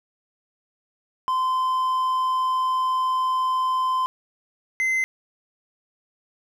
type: tone pair in turn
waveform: triangle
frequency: 1031 / 2062 Hz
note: C6 / C7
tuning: -26 / -26 cents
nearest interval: octave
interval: 1200 cents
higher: second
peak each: -18 dBFS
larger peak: neither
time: 1.28-4.06 / 4.8-5.04 s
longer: first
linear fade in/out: 0 ms
effects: none